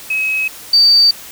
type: tone pair in turn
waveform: sine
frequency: 2557 / 4617 Hz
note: D#7 / D8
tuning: +47 / -30 cents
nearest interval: minor seventh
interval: 1023 cents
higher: second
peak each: -14 / -6 dBFS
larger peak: second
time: 0.1-0.48 / 0.73-1.11 s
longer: neither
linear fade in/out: 5 ms
effects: white hiss -34 dBFS RMS until 1.31 s